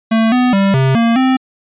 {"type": "tone with pitch steps", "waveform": "square", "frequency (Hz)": [223.8, 250, 196.2, 133.1, 231, 260.5], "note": ["A3", "B3", "G3", "C3", "A#3", "C4"], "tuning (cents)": [30, 21, 2, 30, -16, -7], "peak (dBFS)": -10, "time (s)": [0.11, 1.37], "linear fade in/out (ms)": 10, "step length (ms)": 210, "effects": ["resampled to 8000 Hz"]}